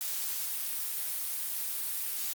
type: noise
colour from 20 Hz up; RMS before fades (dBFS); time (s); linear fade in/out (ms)
blue; -34; 0.01-2.33; 0
effects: Opus 48 kbps